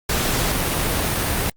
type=noise; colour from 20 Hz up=pink; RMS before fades=-21 dBFS; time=0.09-1.5 s; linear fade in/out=5 ms; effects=Opus 48 kbps